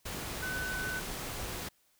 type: tone in noise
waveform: sine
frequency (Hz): 1506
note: F#6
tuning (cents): +30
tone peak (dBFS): -35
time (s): 0.42-1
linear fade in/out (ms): 10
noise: pink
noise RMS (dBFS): -39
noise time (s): 0.05-1.69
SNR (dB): +1
effects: white hiss -70 dBFS RMS until 1.99 s